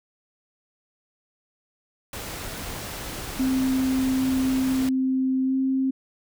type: noise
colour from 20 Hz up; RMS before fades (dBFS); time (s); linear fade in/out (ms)
pink; -34; 2.13-4.89; 2
type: tone with pitch glide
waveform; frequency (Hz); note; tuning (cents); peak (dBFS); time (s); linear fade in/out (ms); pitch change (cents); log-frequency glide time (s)
sine; 261.6 to 264.9; C4 to C4; 0 to +22; -20; 3.39-5.91; 10; +22; 5.44-5.55
effects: none